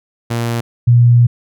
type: tone pair in turn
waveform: sawtooth / sine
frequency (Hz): 117.4 / 120.07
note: A#2 / B2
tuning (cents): +13 / -48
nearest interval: unison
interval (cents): 39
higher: second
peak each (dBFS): -12 / -5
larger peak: second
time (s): 0.3-0.61 / 0.87-1.27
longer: second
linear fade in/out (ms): 10
effects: none